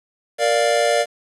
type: chord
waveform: square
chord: Bb major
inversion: none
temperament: equal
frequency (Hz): 466.2 / 587.3 / 698.5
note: Bb4 / D5 / F5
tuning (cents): 0 / 0 / 0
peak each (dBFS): -22 / -19 / -21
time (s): 0.38-1.06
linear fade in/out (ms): 50
effects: resampled to 24000 Hz + 7-bit